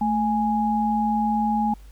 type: tone pair together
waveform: sine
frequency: 220 / 830.6 Hz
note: A3 / G#5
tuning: 0 / 0 cents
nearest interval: octave + major seventh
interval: 2300 cents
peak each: -22 dBFS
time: 0.01-1.74 s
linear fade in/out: 5 ms
effects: added 50 Hz sine -42 dBFS peak until 1.91 s + pink hiss -57 dBFS RMS until 1.91 s